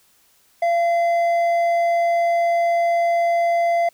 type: tone with hard clipping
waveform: sine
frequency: 684 Hz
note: F5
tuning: 36 cents flat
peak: -17 dBFS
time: 0.62-3.89 s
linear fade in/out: 5 ms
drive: 5 dB
effects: white hiss -58 dBFS RMS until 3.93 s